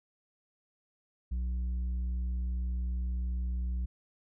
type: tone with tanh clipping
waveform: sine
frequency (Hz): 61.3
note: B1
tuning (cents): -12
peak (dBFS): -31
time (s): 1.31-3.86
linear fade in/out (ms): 10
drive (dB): 5
effects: none